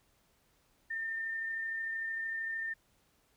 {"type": "tone with amplitude modulation", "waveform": "sine", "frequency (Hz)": 1806, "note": "A6", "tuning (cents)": 45, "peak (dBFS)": -33, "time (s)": [0.9, 2.74], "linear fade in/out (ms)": 10, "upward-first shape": "sine", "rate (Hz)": 33.2, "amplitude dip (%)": 25, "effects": ["pink hiss -71 dBFS RMS until 3.36 s"]}